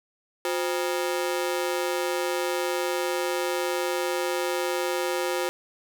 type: ring-modulated tone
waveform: sawtooth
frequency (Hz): 440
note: A4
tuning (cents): 0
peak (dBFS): -18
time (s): 0.45-5.49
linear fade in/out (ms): 0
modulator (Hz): 80.5
effects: none